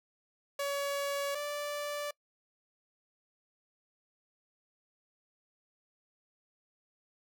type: tone pair in turn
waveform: sawtooth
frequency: 564 / 584.7 Hz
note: C#5 / D5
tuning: +30 / -8 cents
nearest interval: minor second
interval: 62 cents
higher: second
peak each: -28 / -31 dBFS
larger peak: first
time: 0.59-1.35 / 1.35-2.11 s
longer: neither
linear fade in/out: 5 ms
effects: noise-tail reverb RT60 0.1 s tail -24 dB re dry